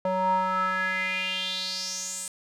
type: tone with band-pass filter sweep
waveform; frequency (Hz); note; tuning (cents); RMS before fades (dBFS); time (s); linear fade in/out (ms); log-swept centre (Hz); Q
square; 186.5; F#3; +14; -28; 0.05-2.28; 2; 690 to 8600; 5.3
effects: none